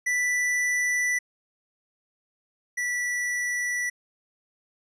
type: tone pair in turn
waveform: square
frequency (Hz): 1975.5 / 1958.5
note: B6 / B6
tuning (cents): 0 / -15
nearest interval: unison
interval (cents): 15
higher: first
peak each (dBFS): -23 / -26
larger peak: first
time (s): 0.06-1.19 / 2.77-3.9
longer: neither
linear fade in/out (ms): 10
effects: low-pass 10000 Hz 12 dB/octave